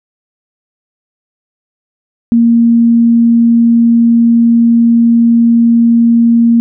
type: tone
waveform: sine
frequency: 232.9 Hz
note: A#3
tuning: 1 cent flat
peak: -4 dBFS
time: 2.32-6.6 s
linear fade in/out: 0 ms
effects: none